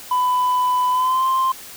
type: tone with pitch glide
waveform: sine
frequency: 999 to 1048.1 Hz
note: B5 to C6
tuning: +20 to +3 cents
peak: -13 dBFS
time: 0.11-1.52 s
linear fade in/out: 5 ms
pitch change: +83 cents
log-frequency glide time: 0.9-1.25 s
effects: tanh soft clip ceiling -14 dBFS + white hiss -38 dBFS RMS until 1.76 s